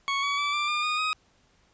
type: tone with pitch steps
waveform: 20% pulse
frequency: 1108.7 / 1132 / 1155.8 / 1180.1 / 1204.9 / 1230.2 / 1256 Hz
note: C#6 / C#6 / D6 / D6 / D6 / D#6 / D#6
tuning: 0 / +36 / -28 / +8 / +44 / -20 / +16 cents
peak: -20 dBFS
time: 0.08-1.13 s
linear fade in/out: 0 ms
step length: 150 ms
effects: pink hiss -64 dBFS RMS until 1.73 s + resampled to 16000 Hz